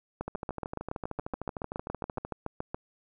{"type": "two click trains", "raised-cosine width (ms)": 1, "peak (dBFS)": [-21, -19], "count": [27, 19], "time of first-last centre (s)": [[0.28, 2.25], [0.21, 2.745]], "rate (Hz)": [13.2, 7.1], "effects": []}